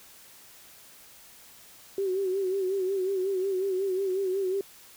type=tone with vibrato; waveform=sine; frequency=381.5 Hz; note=G4; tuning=47 cents flat; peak=-25 dBFS; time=1.98-4.61 s; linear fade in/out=2 ms; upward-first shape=sine; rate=5.5 Hz; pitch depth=69 cents each way; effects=white hiss -52 dBFS RMS until 4.96 s